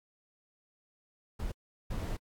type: noise bursts at uneven times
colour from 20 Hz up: brown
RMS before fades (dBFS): -35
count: 2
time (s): 1.39-1.52 / 1.9-2.17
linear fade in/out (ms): 10
effects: AAC 64 kbps